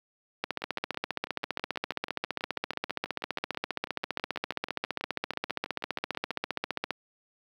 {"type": "two click trains", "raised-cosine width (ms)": 0.3, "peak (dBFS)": [-13, -23], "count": [98, 36], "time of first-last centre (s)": [[0.44, 6.907], [0.62, 6.311]], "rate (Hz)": [15, 6.15], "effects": ["high-pass 200 Hz 12 dB/octave", "9-bit"]}